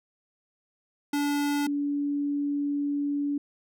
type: tone pair in turn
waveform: square / sine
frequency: 288.5 / 287 Hz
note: D4 / D4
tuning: -31 / -40 cents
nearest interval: unison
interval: 9 cents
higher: first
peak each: -25 dBFS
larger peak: neither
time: 1.13-1.67 / 1.67-3.38 s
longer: second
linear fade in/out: 5 ms
effects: none